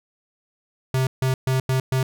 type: tone bursts at uneven times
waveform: square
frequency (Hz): 130.81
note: C3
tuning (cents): 0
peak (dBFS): -19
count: 5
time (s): 0.94-1.07 / 1.22-1.34 / 1.47-1.6 / 1.69-1.8 / 1.92-2.03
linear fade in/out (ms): 2
effects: none